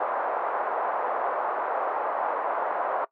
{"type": "band-pass noise", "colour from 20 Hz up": "pink", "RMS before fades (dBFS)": -28, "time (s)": [0, 3.05], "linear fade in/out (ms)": 5, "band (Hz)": [570, 1200], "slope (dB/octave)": 24, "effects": ["noise-tail reverb RT60 0.1 s tail -20 dB re dry"]}